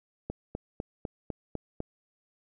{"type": "click train", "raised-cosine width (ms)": 2, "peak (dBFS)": -20, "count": 7, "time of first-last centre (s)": [0.3, 1.804], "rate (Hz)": 3.99, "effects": []}